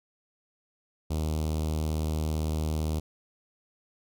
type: tone with notch filter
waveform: sawtooth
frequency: 77.78 Hz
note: D#2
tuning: in tune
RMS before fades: -29 dBFS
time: 1.1-3 s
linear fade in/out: 10 ms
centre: 1700 Hz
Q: 0.56
effects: none